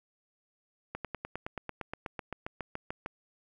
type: slowing click train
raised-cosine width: 0.5 ms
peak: -21 dBFS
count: 18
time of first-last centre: 0.95-3.061 s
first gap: 97 ms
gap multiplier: 1.03
effects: 10-bit